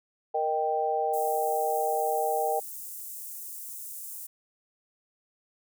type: chord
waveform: sine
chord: Eb major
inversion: second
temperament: equal with one note detuned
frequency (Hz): 466.2 / 619.7 / 784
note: Bb4 / Eb5 / G5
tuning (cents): 0 / -7 / 0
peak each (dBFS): -30 / -31 / -27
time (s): 0.34-2.6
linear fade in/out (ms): 10
type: high-pass noise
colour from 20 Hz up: white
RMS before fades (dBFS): -40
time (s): 1.13-4.27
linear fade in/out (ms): 10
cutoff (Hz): 7700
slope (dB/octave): 24
effects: none